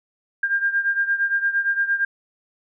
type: beating tone pair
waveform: sine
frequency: 1600 / 1608.7 Hz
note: G6 / G6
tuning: +35 / +44 cents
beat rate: 8.7 Hz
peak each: -20 / -24 dBFS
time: 0.43-2.05 s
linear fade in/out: 5 ms
effects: none